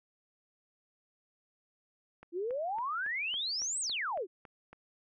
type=click train; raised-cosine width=0.5 ms; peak=-35 dBFS; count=10; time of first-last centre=2.23-4.73 s; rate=3.6 Hz
type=exponential two-way sweep; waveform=sine; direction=up then down; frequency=328.7 to 8490 to 328.7 Hz; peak=-32 dBFS; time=2.32-4.27 s; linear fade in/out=50 ms; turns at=3.8 s
effects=none